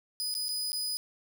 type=tone with dropouts; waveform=sawtooth; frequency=4978 Hz; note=D#8; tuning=in tune; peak=-28 dBFS; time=0.2-0.97 s; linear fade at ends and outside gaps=0 ms; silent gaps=0.341-0.351 / 0.484-0.49 / 0.72-0.73 s; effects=none